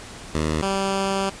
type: tone pair in turn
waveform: 10% pulse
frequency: 77.78 / 194.7 Hz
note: D#2 / G3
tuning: 0 / -12 cents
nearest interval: octave + major third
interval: 1588 cents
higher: second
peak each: -13 dBFS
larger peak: neither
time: 0.34-0.62 / 0.62-1.3 s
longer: second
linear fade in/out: 10 ms
effects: pink hiss -39 dBFS RMS until 1.4 s + resampled to 22050 Hz